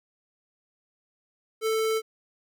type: tone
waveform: square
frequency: 441.7 Hz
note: A4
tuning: 7 cents sharp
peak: -24 dBFS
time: 1.61-2.02 s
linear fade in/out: 50 ms
effects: none